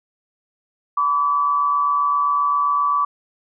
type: tone pair together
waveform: sine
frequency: 1000 / 1147.6 Hz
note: B5 / D6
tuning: +21 / -40 cents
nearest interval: major second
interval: 239 cents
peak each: -25 / -16 dBFS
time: 0.97-3.05 s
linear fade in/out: 5 ms
effects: none